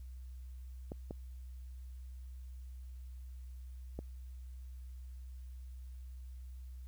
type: clicks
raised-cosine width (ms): 2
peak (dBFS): -28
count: 3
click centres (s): 0.919 / 1.109 / 3.99
effects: added 63 Hz sine -45 dBFS peak until 6.87 s + white hiss -72 dBFS RMS until 6.87 s